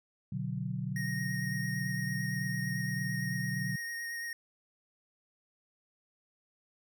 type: chord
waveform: sine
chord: B minor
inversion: none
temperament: equal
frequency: 123.47 / 146.83 / 185 Hz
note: B2 / D3 / F#3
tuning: 0 / 0 / 0 cents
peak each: -37 dBFS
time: 0.32-3.76 s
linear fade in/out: 5 ms
type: tone with vibrato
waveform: square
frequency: 1864 Hz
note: A#6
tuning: 1 cent flat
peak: -37 dBFS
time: 0.96-4.33 s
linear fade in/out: 2 ms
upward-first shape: sine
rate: 8.9 Hz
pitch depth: 15 cents each way
effects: none